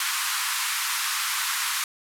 pink band-pass noise, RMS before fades -27 dBFS, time 0-1.84 s, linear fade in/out 2 ms, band 1000 to 14000 Hz, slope 48 dB/octave, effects none

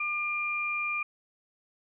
sine tone pair together, 1200 / 2400 Hz, D6 / D7, +37 / +37 cents, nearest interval octave, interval 1200 cents, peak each -35 / -29 dBFS, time 0-1.03 s, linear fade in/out 5 ms, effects none

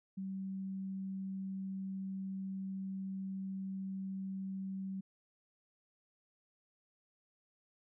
sine tone, 191.9 Hz, G3, 37 cents flat, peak -38 dBFS, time 0.17-5.01 s, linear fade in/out 10 ms, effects none

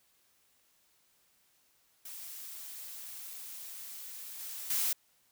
blue noise with level steps, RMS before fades -45 / -42 / -31 dBFS, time 2.05-4.93 s, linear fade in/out 5 ms, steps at 4.39 / 4.7 s, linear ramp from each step 5 ms, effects white hiss -70 dBFS RMS until 5.31 s

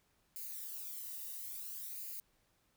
violet noise with flanger, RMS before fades -45 dBFS, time 0.36-2.2 s, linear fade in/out 0 ms, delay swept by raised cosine 0.43 to 1.07 ms, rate 0.58 Hz, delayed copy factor +0.65, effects pink hiss -75 dBFS RMS until 2.76 s

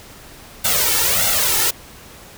white noise with flanger, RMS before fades -17 dBFS, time 0.64-1.71 s, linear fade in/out 10 ms, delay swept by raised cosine 1.4 to 2.29 ms, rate 1.6 Hz, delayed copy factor +0.8, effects pink hiss -41 dBFS RMS until 2.37 s

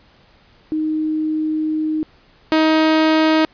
sine / sawtooth tone pair in turn, 311.1 / 315.3 Hz, D#4 / D#4, 0 / +23 cents, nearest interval unison, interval 23 cents, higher second, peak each -17 / -8 dBFS, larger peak second, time 0.72-2.03 / 2.52-3.45 s, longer first, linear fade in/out 0 ms, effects pink hiss -52 dBFS RMS until 3.53 s + resampled to 11025 Hz

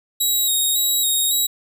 10% pulse tone with vibrato, 3800 Hz, A#7, 33 cents sharp, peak -10 dBFS, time 0.2-1.47 s, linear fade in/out 10 ms, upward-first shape square, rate 1.8 Hz, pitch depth 26 cents each way, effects none

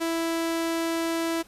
sawtooth tone, 330.6 Hz, E4, 5 cents sharp, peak -21 dBFS, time 0-1.43 s, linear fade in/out 20 ms, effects pink hiss -55 dBFS RMS until 1.47 s + resampled to 32000 Hz

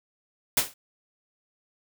white noise with exponential decay, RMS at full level -17 dBFS, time 0.57-0.74 s, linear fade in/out 5 ms, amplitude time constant 36 ms, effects none

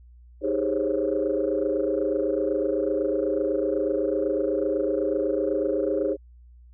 sine tone cluster, 311.8 / 394.1 / 416.4 / 526 / 554 Hz, D#4 / G4 / G#4 / C5 / C#5, +4 / +9 / +5 / +9 / -1 cents, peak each -28 dBFS, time 0.41-6.17 s, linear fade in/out 50 ms, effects tanh soft clip ceiling -13 dBFS + added 60 Hz sine -47 dBFS peak until 6.73 s

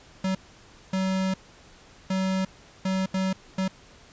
square tone bursts at uneven times, 189.3 Hz, F#3, 40 cents sharp, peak -24 dBFS, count 6, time 0.24-0.35 / 0.93-1.34 / 2.1-2.45 / 2.85-3.06 / 3.14-3.33 / 3.58-3.68 s, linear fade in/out 5 ms, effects pink hiss -52 dBFS RMS until 4.12 s + resampled to 16000 Hz

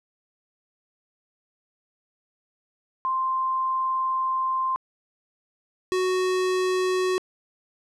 sine / square tone pair in turn, 1046.5 / 370 Hz, C6 / F#4, 0 / 0 cents, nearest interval octave + tritone, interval 1800 cents, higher first, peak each -22 dBFS, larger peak neither, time 3.05-4.76 / 5.92-7.18 s, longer first, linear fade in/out 0 ms, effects low-pass 8000 Hz 12 dB/octave

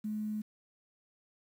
sine tone, 213.4 Hz, G#3, 47 cents sharp, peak -33 dBFS, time 0.04-0.42 s, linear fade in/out 10 ms, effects 10-bit

